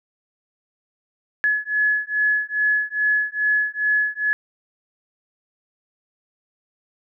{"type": "beating tone pair", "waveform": "sine", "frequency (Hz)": [1700, 1702.4], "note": ["G#6", "G#6"], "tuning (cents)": [40, 42], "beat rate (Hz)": 2.4, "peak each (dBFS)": -21, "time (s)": [1.44, 4.33], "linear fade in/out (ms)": 0, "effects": []}